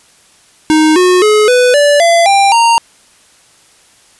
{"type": "tone with pitch steps", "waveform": "square", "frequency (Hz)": [311.1, 363.6, 425, 496.7, 580.5, 678.5, 793, 926.9], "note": ["D#4", "F#4", "G#4", "B4", "D5", "E5", "G5", "A#5"], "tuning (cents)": [0, -30, 40, 10, -20, 50, 20, -10], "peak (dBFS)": -6, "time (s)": [0.7, 2.78], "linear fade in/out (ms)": 0, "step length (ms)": 260, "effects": ["white hiss -46 dBFS RMS until 4.19 s", "resampled to 24000 Hz"]}